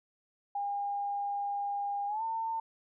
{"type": "tone with pitch glide", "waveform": "sine", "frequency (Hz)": [808, 901.7], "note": ["G#5", "A5"], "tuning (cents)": [-48, 42], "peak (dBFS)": -31, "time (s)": [0.55, 2.6], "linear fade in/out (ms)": 5, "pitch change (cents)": 190, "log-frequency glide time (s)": [2.07, 2.23], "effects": []}